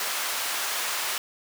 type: high-pass noise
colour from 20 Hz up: pink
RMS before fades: -29 dBFS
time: 0-1.18 s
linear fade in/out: 2 ms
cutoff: 970 Hz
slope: 12 dB/octave
effects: none